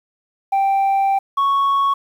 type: tone pair in turn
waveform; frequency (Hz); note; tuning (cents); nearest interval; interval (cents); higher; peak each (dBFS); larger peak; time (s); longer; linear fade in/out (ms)
sine; 784 / 1108.7; G5 / C#6; 0 / 0; tritone; 600; second; -11; neither; 0.52-1.19 / 1.37-1.94; first; 10
effects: tanh soft clip ceiling -13 dBFS + 8-bit